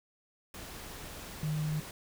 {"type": "tone in noise", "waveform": "sine", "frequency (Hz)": 153.4, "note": "D#3", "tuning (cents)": -24, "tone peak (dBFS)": -30, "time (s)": [1.43, 1.8], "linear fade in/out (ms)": 2, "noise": "pink", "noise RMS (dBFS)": -45, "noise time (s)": [0.54, 1.91], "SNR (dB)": 12, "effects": []}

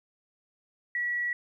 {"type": "tone", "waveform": "sine", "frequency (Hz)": 1934, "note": "B6", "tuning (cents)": -37, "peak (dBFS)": -27, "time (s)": [0.95, 1.33], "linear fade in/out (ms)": 2, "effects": ["11-bit"]}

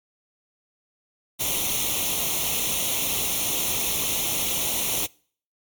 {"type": "noise with comb filter", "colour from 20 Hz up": "white", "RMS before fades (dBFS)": -25, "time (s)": [1.39, 5.07], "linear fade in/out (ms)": 20, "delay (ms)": 0.31, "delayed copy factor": 0.8, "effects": ["noise-tail reverb RT60 0.5 s tail -25 dB re dry", "MP3 96 kbps"]}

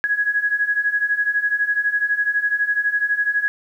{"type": "beating tone pair", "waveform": "sine", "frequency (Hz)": [1661.2, 1673.2], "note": ["G#6", "G#6"], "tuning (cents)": [0, 12], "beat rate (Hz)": 12, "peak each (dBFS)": [-22, -19], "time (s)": [0.04, 3.48], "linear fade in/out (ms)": 0, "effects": ["9-bit"]}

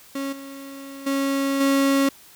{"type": "tone with level steps", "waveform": "35% pulse", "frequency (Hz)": 274.7, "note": "C#4", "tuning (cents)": -16, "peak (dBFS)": [-24, -34, -19, -15], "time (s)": [0.15, 2.09], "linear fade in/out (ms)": 5, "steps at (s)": [0.32, 1.06, 1.6], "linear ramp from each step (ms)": 10, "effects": ["white hiss -49 dBFS RMS until 2.35 s"]}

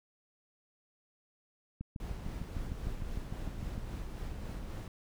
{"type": "click train", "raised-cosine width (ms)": 5, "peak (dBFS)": -27, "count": 14, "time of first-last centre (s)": [1.81, 3.78], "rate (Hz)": 6.6}
{"type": "noise with tremolo", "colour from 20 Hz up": "brown", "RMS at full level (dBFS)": -39, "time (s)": [2, 4.88], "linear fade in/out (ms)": 2, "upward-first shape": "sine", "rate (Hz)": 3.7, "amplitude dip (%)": 30}
{"effects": []}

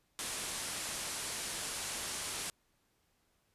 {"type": "low-pass noise", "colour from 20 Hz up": "white", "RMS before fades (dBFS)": -40, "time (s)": [0.19, 2.5], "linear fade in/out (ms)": 0, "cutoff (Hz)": 11000, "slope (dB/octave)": 48, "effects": ["pink hiss -75 dBFS RMS until 3.54 s", "resampled to 32000 Hz"]}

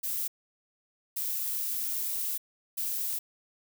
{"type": "noise bursts at uneven times", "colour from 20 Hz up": "violet", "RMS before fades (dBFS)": -32, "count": 3, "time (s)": [[0.03, 0.28], [1.16, 2.38], [2.77, 3.19]], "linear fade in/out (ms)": 10, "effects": []}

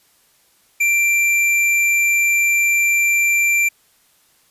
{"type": "tone with tanh clipping", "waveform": "sine", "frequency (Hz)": 2358, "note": "D7", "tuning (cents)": 6, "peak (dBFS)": -15, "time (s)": [0.8, 3.69], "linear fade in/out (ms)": 10, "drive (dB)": 14, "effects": ["white hiss -57 dBFS RMS until 4.5 s", "resampled to 32000 Hz"]}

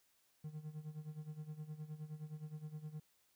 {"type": "tone with tremolo", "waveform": "triangle", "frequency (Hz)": 153.2, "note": "D#3", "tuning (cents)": -27, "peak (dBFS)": -40, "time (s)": [0.44, 3], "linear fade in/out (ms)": 5, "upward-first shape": "sine", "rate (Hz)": 9.6, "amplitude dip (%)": 80, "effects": ["white hiss -75 dBFS RMS until 3.35 s"]}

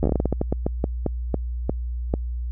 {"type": "slowing click train", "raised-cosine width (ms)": 2, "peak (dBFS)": -8, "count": 18, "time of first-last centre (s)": [0.03, 2.139], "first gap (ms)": 11, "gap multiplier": 1.26, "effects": ["added 60 Hz sine -25 dBFS peak until 2.51 s"]}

